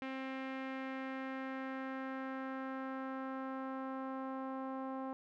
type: tone with low-pass filter sweep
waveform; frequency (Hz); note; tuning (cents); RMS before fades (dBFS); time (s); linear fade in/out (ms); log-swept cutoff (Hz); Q
sawtooth; 264.8; C4; +21; -42; 0.02-5.13; 0; 2400 to 1000; 2
effects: none